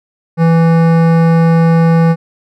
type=tone with hard clipping; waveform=sine; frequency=165.3 Hz; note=E3; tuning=5 cents sharp; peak=-8 dBFS; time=0.37-2.16 s; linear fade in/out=50 ms; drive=16 dB; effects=none